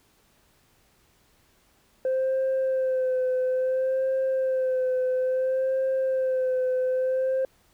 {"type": "tone with vibrato", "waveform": "sine", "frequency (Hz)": 519, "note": "C5", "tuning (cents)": -14, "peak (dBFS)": -20, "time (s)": [2.05, 7.45], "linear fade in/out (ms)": 2, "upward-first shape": "sine", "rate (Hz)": 0.59, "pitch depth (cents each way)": 29, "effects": ["tanh soft clip ceiling -20 dBFS", "pink hiss -63 dBFS RMS until 7.73 s"]}